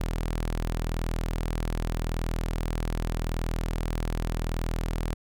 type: tone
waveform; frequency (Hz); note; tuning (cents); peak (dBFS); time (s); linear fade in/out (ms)
sawtooth; 40.84; E1; -15; -23; 0-5.14; 10
effects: none